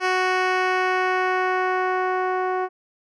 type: tone with low-pass filter sweep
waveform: 10% pulse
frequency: 370 Hz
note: F#4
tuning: in tune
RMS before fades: -22 dBFS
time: 0-2.69 s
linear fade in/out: 50 ms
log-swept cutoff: 4400 to 920 Hz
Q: 0.77
effects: none